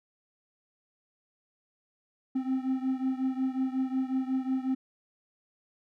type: beating tone pair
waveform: triangle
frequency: 260 / 265.5 Hz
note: C4 / C4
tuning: -11 / +25 cents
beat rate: 5.5 Hz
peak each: -27 / -30 dBFS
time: 2.35-4.75 s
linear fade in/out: 10 ms
effects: none